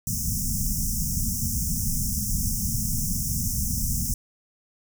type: band-stop noise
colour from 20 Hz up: pink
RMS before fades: -26 dBFS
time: 0.07-4.14 s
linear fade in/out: 2 ms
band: 240 to 5400 Hz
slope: 96 dB/octave
effects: none